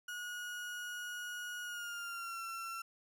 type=tone with pitch glide; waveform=35% pulse; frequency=1450 to 1352.9 Hz; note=F#6 to E6; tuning=-35 to +45 cents; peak=-39 dBFS; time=0.08-2.82 s; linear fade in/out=5 ms; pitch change=-120 cents; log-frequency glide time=1.63-2.42 s; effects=none